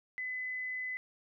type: tone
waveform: sine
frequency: 2014 Hz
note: B6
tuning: 33 cents sharp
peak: -35 dBFS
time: 0.18-0.97 s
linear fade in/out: 0 ms
effects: none